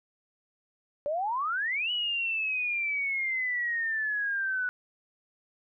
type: exponential two-way sweep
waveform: sine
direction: up then down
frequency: 563 to 2960 to 1475 Hz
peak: -27 dBFS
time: 1.06-4.69 s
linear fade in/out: 0 ms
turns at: 1.91 s
effects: none